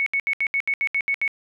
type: tone bursts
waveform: sine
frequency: 2214 Hz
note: C#7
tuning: 3 cents flat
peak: -19 dBFS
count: 10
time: 0-1.278 s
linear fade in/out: 0 ms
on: 63 ms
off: 72 ms
effects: none